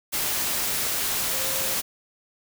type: tone in noise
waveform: sine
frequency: 530 Hz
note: C5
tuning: 22 cents sharp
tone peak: -36 dBFS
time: 1.32-1.75 s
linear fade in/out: 20 ms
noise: white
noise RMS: -26 dBFS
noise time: 0.12-1.82 s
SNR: -13 dB
effects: none